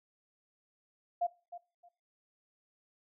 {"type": "tone with echo", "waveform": "sine", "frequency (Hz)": 698.5, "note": "F5", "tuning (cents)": 0, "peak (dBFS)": -28, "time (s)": [1.21, 1.27], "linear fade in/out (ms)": 10, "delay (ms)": 310, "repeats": 2, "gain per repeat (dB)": -14, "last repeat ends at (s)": 1.89, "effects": ["noise-tail reverb RT60 0.3 s tail -18 dB re dry"]}